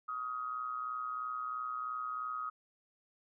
sine tone with amplitude modulation, 1258 Hz, D#6, 19 cents sharp, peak -33 dBFS, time 0.08-2.5 s, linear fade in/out 10 ms, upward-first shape sine, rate 123 Hz, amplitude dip 65%, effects none

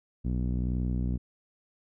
sawtooth tone with low-pass filter, 61.74 Hz, B1, in tune, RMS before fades -29 dBFS, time 0.24-1.18 s, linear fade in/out 20 ms, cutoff 230 Hz, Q 1.8, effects none

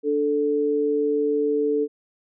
sine tone pair together, 293.4 / 440 Hz, D4 / A4, -2 / 0 cents, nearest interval perfect fifth, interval 702 cents, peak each -25 / -20 dBFS, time 0.03-1.88 s, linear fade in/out 50 ms, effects none

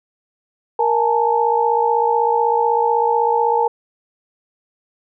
sine tone cluster, 468.3 / 844 / 900 Hz, A#4 / G#5 / A5, +8 / +28 / +39 cents, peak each -18 dBFS, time 0.79-3.68 s, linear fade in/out 5 ms, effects none

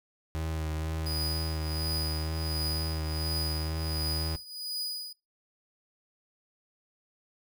35% pulse tone with vibrato, 79 Hz, D#2, 27 cents sharp, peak -29 dBFS, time 0.35-4.36 s, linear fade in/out 0 ms, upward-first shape sine, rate 2.1 Hz, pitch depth 24 cents each way
40% pulse tone with tremolo, 4940 Hz, D#8, 13 cents flat, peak -29 dBFS, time 1.06-5.13 s, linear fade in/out 5 ms, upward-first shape triangle, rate 1.4 Hz, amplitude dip 85%
effects noise-tail reverb RT60 0.2 s tail -20 dB re dry

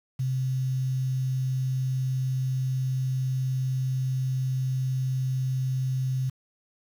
sine tone with quantisation, 130.3 Hz, C3, 7 cents flat, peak -24 dBFS, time 0.19-6.3 s, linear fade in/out 10 ms, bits 8, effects none

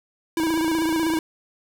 square tone with vibrato, 323.2 Hz, E4, 34 cents flat, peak -21 dBFS, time 0.37-1.19 s, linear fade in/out 2 ms, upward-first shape sine, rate 16 Hz, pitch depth 55 cents each way
click train, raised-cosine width 1 ms, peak -19 dBFS, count 23, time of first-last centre 0.4-1.172 s, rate 28.5 Hz
effects 7-bit

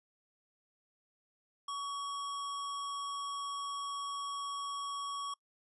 sine tone with sample-and-hold, 1129 Hz, C#6, 31 cents sharp, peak -36 dBFS, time 1.68-5.34 s, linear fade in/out 5 ms, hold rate 4410 Hz, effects noise-tail reverb RT60 0.1 s tail -25 dB re dry + resampled to 24000 Hz

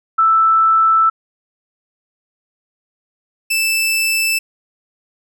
sine / sawtooth tone pair in turn, 1321 / 2642 Hz, E6 / E7, +3 / +3 cents, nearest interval octave, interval 1200 cents, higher second, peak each -9 / -11 dBFS, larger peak first, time 0.18-1.1 / 3.5-4.39 s, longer first, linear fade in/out 10 ms, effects none

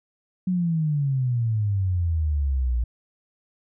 sine exponential sweep, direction down, 186.9 to 57.7 Hz, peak -20 dBFS, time 0.47-2.84 s, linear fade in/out 5 ms, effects none

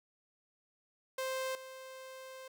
sawtooth tone with level steps, 523.3 Hz, C5, in tune, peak -31 / -43 dBFS, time 1.18-2.48 s, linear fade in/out 5 ms, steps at 1.55 s, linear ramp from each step 2 ms, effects none

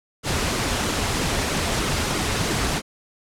pink noise with flanger, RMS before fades -23 dBFS, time 0.23-2.82 s, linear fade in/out 50 ms, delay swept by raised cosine 1.1 to 6.5 ms, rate 3.1 Hz, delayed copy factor -0.5, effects low-pass 9000 Hz 12 dB/octave

